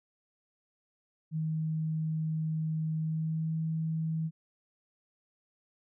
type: tone with pitch glide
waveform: sine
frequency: 158 to 160.3 Hz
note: D#3 to E3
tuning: +27 to -48 cents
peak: -29 dBFS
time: 1.31-4.31 s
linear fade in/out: 50 ms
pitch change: +25 cents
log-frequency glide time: 2.97-3.54 s
effects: none